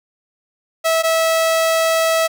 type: tone pair in turn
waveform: sawtooth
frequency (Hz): 651 / 651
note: E5 / E5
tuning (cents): -22 / -22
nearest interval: unison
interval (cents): 0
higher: neither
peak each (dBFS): -10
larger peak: neither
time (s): 0.84-1.03 / 1.03-2.28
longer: second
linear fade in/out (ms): 20
effects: none